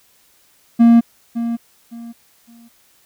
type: tone with echo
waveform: triangle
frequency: 233.1 Hz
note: A#3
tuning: in tune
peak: -4 dBFS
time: 0.79-1.01 s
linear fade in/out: 20 ms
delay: 560 ms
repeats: 3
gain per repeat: -12 dB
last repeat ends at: 2.69 s
effects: white hiss -55 dBFS RMS until 3.05 s